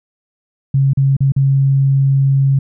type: tone with dropouts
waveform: sine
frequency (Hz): 136.6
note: C#3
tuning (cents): -25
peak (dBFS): -9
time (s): 0.74-2.59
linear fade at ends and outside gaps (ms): 5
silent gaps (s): 0.934-0.972 / 1.167-1.205 / 1.321-1.363
effects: none